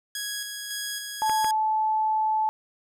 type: tone with tremolo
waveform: 10% pulse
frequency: 1661.2 Hz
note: G#6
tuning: in tune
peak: -21 dBFS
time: 0.15-1.51 s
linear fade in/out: 2 ms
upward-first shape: square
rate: 1.8 Hz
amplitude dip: 35%
type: tone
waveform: sine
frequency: 869 Hz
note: A5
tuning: 22 cents flat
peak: -21 dBFS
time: 1.22-2.49 s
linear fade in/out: 0 ms
type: clicks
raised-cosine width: 0.5 ms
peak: -17 dBFS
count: 2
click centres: 1.296 / 1.445 s
effects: none